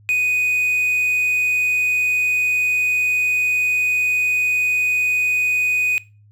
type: tone with quantisation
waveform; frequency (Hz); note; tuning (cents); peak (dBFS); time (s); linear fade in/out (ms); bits
triangle; 2489; D#7; 0; -14; 0.09-5.98; 0; 7
effects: noise-tail reverb RT60 0.3 s tail -20 dB re dry + added 104 Hz sine -47 dBFS peak until 6.31 s